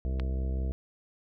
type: harmonic tone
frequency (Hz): 65.2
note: C2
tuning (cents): -5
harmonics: 1 / 2 / 3 / 4 / 5 / 6 / 7 / 8 / 9 / 10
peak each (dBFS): -28 / -40 / -42 / -49 / -46 / -51 / -47 / -54 / -59 / -50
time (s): 0.05-0.72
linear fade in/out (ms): 0
type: click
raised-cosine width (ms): 0.3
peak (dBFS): -22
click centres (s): 0.198
effects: none